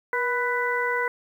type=harmonic tone with a mistuned harmonic; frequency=496 Hz; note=B4; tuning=7 cents sharp; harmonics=1 / 2 / 3 / 4; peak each=-28 / -28 / -28 / -28 dBFS; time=0.13-1.08 s; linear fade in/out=2 ms; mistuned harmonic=1; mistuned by=-52 cents; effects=9-bit